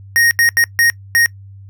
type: tone bursts at uneven times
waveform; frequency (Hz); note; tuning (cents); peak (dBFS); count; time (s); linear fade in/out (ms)
square; 1864.7; A#6; 0; -10; 5; 0.16-0.31 / 0.39-0.49 / 0.57-0.64 / 0.79-0.9 / 1.15-1.26; 0
effects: noise-tail reverb RT60 0.1 s tail -23 dB re dry + added 98 Hz sine -34 dBFS peak until 1.69 s